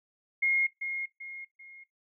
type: tone with echo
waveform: sine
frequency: 2145 Hz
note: C7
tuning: 42 cents sharp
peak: -23 dBFS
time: 0.42-0.67 s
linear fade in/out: 10 ms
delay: 390 ms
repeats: 3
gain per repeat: -8 dB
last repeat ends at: 1.84 s
effects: noise-tail reverb RT60 0.2 s tail -21 dB re dry